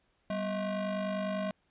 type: ring-modulated tone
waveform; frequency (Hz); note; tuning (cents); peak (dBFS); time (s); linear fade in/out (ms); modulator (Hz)
square; 219; A3; -8; -29; 0.3-1.51; 2; 413
effects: pink hiss -73 dBFS RMS until 1.7 s + resampled to 8000 Hz